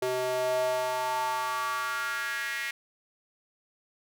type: tone with high-pass filter sweep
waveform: square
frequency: 127.2 Hz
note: C3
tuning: 48 cents flat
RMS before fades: -30 dBFS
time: 0.02-2.71 s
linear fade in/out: 5 ms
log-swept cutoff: 460 to 2000 Hz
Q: 4.4
effects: none